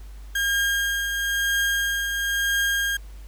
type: tone with tremolo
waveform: 35% pulse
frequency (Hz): 1616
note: G#6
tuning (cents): -48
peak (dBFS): -18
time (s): 0.35-2.97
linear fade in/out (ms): 5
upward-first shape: triangle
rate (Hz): 1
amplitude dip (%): 45
effects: added 50 Hz sine -37 dBFS peak until 3.27 s + pink hiss -54 dBFS RMS until 3.27 s